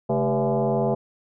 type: tone with frequency modulation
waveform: sine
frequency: 136.9 Hz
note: C#3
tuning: 21 cents flat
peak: -19 dBFS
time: 0.09-0.95 s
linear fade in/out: 10 ms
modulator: 177 Hz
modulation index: 3.7
effects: none